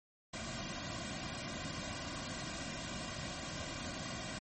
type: noise with comb filter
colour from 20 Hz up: pink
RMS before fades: -42 dBFS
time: 0.33-4.39 s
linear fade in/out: 10 ms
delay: 2.3 ms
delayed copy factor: -0.85
effects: MP3 32 kbps